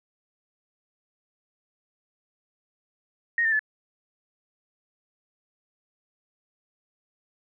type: tone with pitch steps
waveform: sine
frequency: 1864.7 / 1796 / 1729.8 Hz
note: A#6 / A6 / A6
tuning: 0 / +35 / -30 cents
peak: -20 dBFS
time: 3.38-3.593 s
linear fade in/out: 2 ms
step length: 71 ms
effects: none